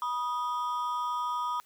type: ring-modulated tone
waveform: triangle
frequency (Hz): 1108.7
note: C#6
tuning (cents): 0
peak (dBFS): -24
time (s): 0.02-1.6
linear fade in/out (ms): 0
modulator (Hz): 134
effects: white hiss -63 dBFS RMS until 1.65 s